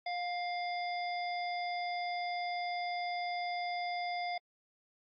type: harmonic tone with a mistuned harmonic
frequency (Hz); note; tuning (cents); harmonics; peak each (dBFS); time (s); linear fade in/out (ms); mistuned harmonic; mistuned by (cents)
700; F5; +4; 1 / 3 / 5 / 7; -35 / -41 / -49 / -47; 0.06-4.38; 5; 1; +21
effects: AAC 48 kbps